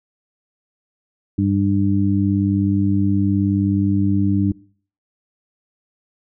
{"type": "harmonic tone", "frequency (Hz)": 99.1, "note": "G2", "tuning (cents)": 19, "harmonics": [1, 2, 3], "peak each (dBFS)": [-19, -19, -19], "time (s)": [1.38, 4.52], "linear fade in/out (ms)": 5, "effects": ["noise-tail reverb RT60 0.5 s tail -23 dB re dry"]}